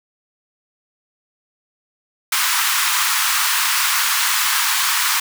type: high-pass noise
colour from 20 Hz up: pink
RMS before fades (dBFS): -18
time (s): 2.32-5.2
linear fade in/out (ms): 5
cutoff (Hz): 960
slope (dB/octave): 48
effects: none